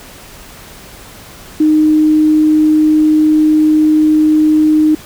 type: tone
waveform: sine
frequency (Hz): 308.2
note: D#4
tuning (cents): -16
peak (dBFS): -6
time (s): 1.6-4.95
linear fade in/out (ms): 5
effects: pink hiss -35 dBFS RMS until 5.05 s